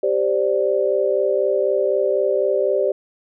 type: chord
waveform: sine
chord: G suspended fourth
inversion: none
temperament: equal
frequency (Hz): 392 / 523.3 / 587.3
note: G4 / C5 / D5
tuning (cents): 0 / 0 / 0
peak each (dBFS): -20 / -21 / -20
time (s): 0.03-2.92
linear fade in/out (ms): 5
effects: none